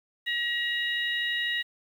harmonic tone, 952 Hz, A#5, 36 cents sharp, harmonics 2 / 3 / 4, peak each -28 / -33 / -33 dBFS, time 0.26-1.63 s, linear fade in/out 20 ms, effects 9-bit

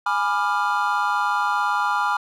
triangle chord, G# diminished seventh, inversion none, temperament equal with one note detuned, 830.6 / 987.8 / 1192.4 / 1396.9 Hz, G#5 / B5 / D6 / F6, 0 / 0 / +26 / 0 cents, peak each -23 dBFS, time 0.06-2.17 s, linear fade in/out 5 ms, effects none

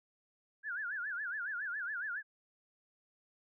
sine tone with vibrato, 1564 Hz, G6, 4 cents flat, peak -36 dBFS, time 0.63-2.23 s, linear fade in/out 50 ms, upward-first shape sine, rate 7.2 Hz, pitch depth 200 cents each way, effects none

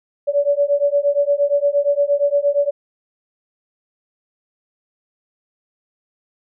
sine beating tone pair, 568 / 576.6 Hz, C#5 / D5, +42 / -32 cents, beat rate 8.6 Hz, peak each -17 dBFS, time 0.27-2.71 s, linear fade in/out 20 ms, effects none

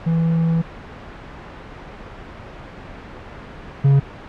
triangle tone pair in turn, 164.81 / 138.59 Hz, E3 / C#3, 0 / 0 cents, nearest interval minor third, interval 300 cents, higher first, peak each -13 / -8 dBFS, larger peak second, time 0.06-0.62 / 3.84-4 s, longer first, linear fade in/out 10 ms, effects pink hiss -36 dBFS RMS until 4.28 s + low-pass 2000 Hz 12 dB/octave

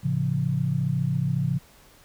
sine chord, A augmented, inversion none, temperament just, 110 / 137.5 / 171.88 Hz, A2 / C#3 / E#3, 0 / -14 / -27 cents, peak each -30 / -24 / -27 dBFS, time 0.03-1.59 s, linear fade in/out 20 ms, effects pink hiss -54 dBFS RMS until 2.04 s

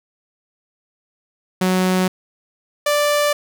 sawtooth tone pair in turn, 185 / 587.3 Hz, F#3 / D5, 0 / 0 cents, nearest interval octave + minor sixth, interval 2000 cents, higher second, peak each -11 dBFS, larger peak neither, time 1.61-2.08 / 2.86-3.33 s, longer neither, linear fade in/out 5 ms, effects none

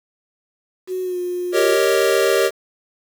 sine tone with pitch glide, 370 to 357.2 Hz, F#4 to F4, 0 to +39 cents, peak -21 dBFS, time 0.87-1.78 s, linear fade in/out 50 ms, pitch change -61 cents, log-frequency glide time 1.02-1.19 s
square chord, Eb dominant seventh, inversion first, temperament equal, 392 / 466.2 / 554.4 / 622.3 Hz, G4 / Bb4 / Db5 / Eb5, 0 / 0 / 0 / 0 cents, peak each -19 / -20 / -21 / -23 dBFS, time 1.52-2.51 s, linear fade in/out 50 ms
effects 7-bit

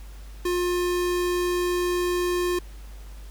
square tone, 355.2 Hz, F4, 29 cents sharp, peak -23 dBFS, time 0.45-2.59 s, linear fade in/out 5 ms, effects added 50 Hz sine -38 dBFS peak until 3.3 s + pink hiss -52 dBFS RMS until 3.3 s

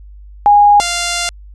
sine / 5% pulse tone pair in turn, 822 / 696.4 Hz, G#5 / F5, -18 / -5 cents, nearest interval minor third, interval 287 cents, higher first, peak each -4 dBFS, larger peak neither, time 0.46-0.8 / 0.8-1.29 s, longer second, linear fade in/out 0 ms, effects added 50 Hz sine -33 dBFS peak until 1.54 s + resampled to 22050 Hz

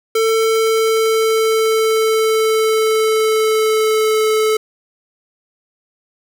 square tone with pitch glide, 446.5 to 434.3 Hz, A4 to A4, +25 to -23 cents, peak -13 dBFS, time 0.15-4.57 s, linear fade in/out 5 ms, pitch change -48 cents, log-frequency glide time 0.34-4.28 s, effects 8-bit

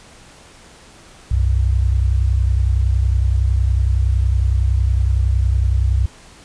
sine tone pair together, 64 / 94.82 Hz, C2 / F#2, -38 / +43 cents, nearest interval perfect fifth, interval 681 cents, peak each -14 / -18 dBFS, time 1.31-6.06 s, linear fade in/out 5 ms, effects pink hiss -44 dBFS RMS until 6.44 s + resampled to 22050 Hz

